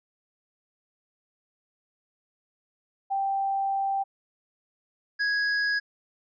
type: tone pair in turn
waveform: sine / square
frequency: 784 / 1661.2 Hz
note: G5 / G#6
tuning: 0 / 0 cents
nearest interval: octave + minor second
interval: 1300 cents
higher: second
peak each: -24 dBFS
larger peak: neither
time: 3.1-4.04 / 5.19-5.8 s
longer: first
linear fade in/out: 20 ms
effects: resampled to 16000 Hz